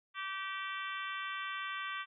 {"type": "harmonic tone", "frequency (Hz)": 387, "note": "G4", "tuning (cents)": -22, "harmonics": [3, 4, 5, 6, 7, 8, 9], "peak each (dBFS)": [-41, -43, -45, -47, -48, -49, -50], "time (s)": [0.14, 2.06], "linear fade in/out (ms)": 50, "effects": []}